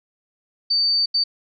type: tone bursts at uneven times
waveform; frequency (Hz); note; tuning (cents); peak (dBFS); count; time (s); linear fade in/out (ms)
sine; 4590; D8; -40; -16; 2; 0.7-1.06 / 1.14-1.24; 10
effects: none